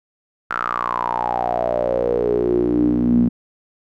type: tone with band-pass filter sweep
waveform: sawtooth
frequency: 60 Hz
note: B1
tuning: 49 cents flat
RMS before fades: -19 dBFS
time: 0.5-3.29 s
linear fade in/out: 10 ms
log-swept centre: 1400 to 220 Hz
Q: 8.7
effects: none

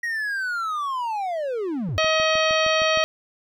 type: linear sweep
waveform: triangle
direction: down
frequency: 1900 to 73.42 Hz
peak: -22 dBFS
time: 0.03-1.98 s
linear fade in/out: 5 ms
type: click train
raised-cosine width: 3 ms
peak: -25 dBFS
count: 8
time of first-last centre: 1.89-2.974 s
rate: 6.46 Hz
type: harmonic tone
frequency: 633 Hz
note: D#5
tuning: 30 cents sharp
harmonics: 1 / 2 / 3 / 4 / 5 / 6 / 7 / 9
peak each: -21 / -25 / -27 / -26 / -27 / -33 / -31 / -35 dBFS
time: 1.98-3.04 s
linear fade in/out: 0 ms
effects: none

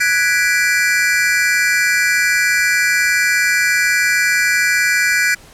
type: chord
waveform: square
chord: G# half-diminished seventh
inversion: third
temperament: equal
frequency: 1480 / 1661.2 / 1975.5 / 2349 Hz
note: F#6 / G#6 / B6 / D7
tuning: 0 / 0 / 0 / 0 cents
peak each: -19 dBFS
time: 0-5.35 s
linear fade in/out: 10 ms
effects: pink hiss -43 dBFS RMS until 5.53 s + low-pass 12000 Hz 12 dB/octave

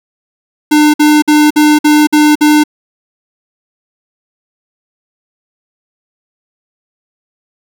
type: tone bursts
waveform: square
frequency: 300.6 Hz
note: D4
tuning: 40 cents sharp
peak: -5 dBFS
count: 7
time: 0.71-2.638 s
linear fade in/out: 10 ms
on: 230 ms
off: 53 ms
effects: none

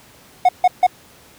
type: tone bursts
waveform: triangle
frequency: 729 Hz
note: F#5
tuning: 26 cents flat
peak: -6 dBFS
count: 3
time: 0.45-0.867 s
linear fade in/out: 5 ms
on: 39 ms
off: 150 ms
effects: pink hiss -47 dBFS RMS until 1.38 s + high-pass 80 Hz 12 dB/octave

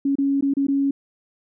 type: tone with dropouts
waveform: sine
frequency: 277.2 Hz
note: C#4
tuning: in tune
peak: -17 dBFS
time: 0.05-0.91 s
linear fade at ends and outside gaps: 5 ms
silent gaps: 0.155-0.184 / 0.41-0.424 / 0.538-0.568 / 0.669-0.683 s
effects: none

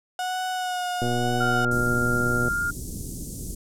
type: tone with vibrato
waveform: 35% pulse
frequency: 730 Hz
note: F#5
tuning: 24 cents flat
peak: -24 dBFS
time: 0.19-1.65 s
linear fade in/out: 2 ms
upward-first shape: sine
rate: 1 Hz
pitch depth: 26 cents each way
type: click train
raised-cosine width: 2 ms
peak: -15 dBFS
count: 178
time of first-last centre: 1.02-2.483 s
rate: 121 Hz
type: tone with pitch glide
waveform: sine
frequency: 1396.9 to 1408.2 Hz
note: F6 to F6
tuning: 0 to +14 cents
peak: -23 dBFS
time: 1.4-2.71 s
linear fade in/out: 10 ms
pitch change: +14 cents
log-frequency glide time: 2.51-2.59 s
type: band-stop noise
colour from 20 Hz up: pink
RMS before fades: -33 dBFS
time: 1.71-3.55 s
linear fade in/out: 5 ms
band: 340 to 6700 Hz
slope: 24 dB/octave
effects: low-pass 12000 Hz 12 dB/octave

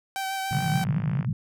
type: tone with vibrato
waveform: sawtooth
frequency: 772 Hz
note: G5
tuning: 27 cents flat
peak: -24 dBFS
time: 0.16-0.84 s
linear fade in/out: 0 ms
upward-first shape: triangle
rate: 6.9 Hz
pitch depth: 20 cents each way
type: band-pass noise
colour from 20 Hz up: pink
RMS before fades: -26 dBFS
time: 0.51-1.33 s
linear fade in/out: 2 ms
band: 120 to 180 Hz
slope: 48 dB/octave
type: click train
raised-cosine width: 0.5 ms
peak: -24 dBFS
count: 39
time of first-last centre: 0.53-1.247 s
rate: 53 Hz
effects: none

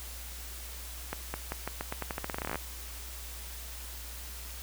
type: accelerating click train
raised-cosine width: 0.5 ms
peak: -18 dBFS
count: 21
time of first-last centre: 1.13-2.557 s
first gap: 210 ms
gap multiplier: 0.86
effects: added 60 Hz sine -43 dBFS peak until 4.62 s + white hiss -45 dBFS RMS until 4.62 s

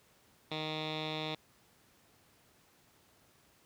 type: tone with low-pass filter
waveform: 10% pulse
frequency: 155.56 Hz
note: D#3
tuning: in tune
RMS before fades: -38 dBFS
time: 0.51-1.35 s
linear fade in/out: 5 ms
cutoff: 3500 Hz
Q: 6.6
effects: pink hiss -66 dBFS RMS until 3.65 s + high-pass 80 Hz 12 dB/octave

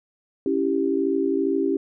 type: chord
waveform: sine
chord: C# diminished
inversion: none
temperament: equal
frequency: 277.2 / 329.6 / 392 Hz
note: C#4 / E4 / G4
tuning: 0 / 0 / 0 cents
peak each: -24 / -25 / -23 dBFS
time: 0.46-1.77 s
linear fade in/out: 2 ms
effects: none

